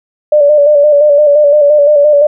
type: tone with vibrato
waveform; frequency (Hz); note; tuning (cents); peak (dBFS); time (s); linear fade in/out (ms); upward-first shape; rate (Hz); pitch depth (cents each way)
sine; 587; D5; -1; -3; 0.32-2.27; 5; square; 5.8; 39
effects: none